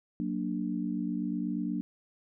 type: chord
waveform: sine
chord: Gb augmented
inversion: none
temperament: equal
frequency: 185 / 233.1 / 293.7 Hz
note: Gb3 / Bb3 / D4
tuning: 0 / 0 / 0 cents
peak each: -34 dBFS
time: 0.2-1.81 s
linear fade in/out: 0 ms
effects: none